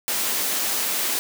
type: high-pass noise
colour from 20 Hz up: white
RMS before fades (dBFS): -24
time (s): 0.08-1.19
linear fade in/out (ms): 0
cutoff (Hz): 200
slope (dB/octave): 24
effects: none